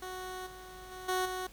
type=tone with level steps; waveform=15% pulse; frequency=370 Hz; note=F#4; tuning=in tune; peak=-33 / -41 / -37 / -23 / -29 dBFS; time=0.02-1.47 s; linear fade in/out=5 ms; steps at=0.46 / 0.91 / 1.08 / 1.25 s; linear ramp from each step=10 ms; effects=added 50 Hz sine -56 dBFS peak until 1.52 s + pink hiss -57 dBFS RMS until 1.52 s